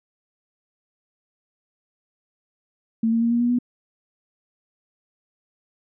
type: tone with pitch steps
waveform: sine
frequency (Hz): 225.6 / 229.3 / 233 / 236.8 / 240.7 / 244.6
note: A3 / A#3 / A#3 / A#3 / B3 / B3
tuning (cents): +44 / -28 / -1 / +27 / -44 / -16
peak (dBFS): -17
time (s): 3.03-3.588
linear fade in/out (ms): 5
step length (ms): 93
effects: none